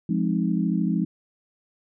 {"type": "chord", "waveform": "sine", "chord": "F minor seventh", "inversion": "none", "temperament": "equal", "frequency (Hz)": [174.61, 207.7, 261.6, 311.1], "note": ["F3", "Ab3", "C4", "Eb4"], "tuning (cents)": [0, 0, 0, 0], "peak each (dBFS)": [-24, -25, -29, -29], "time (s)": [0.09, 1.05], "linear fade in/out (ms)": 5, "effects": []}